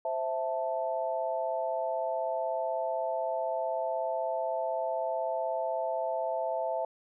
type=chord; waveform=sine; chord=A minor; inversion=first; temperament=equal; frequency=523.3 / 659.3 / 880 Hz; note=C5 / E5 / A5; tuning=0 / 0 / 0 cents; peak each=-35 / -31 / -35 dBFS; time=0.05-6.85 s; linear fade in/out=2 ms; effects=none